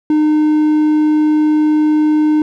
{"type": "tone", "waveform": "triangle", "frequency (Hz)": 305.1, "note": "D#4", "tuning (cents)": -34, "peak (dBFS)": -7, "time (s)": [0.1, 2.42], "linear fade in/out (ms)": 2, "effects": []}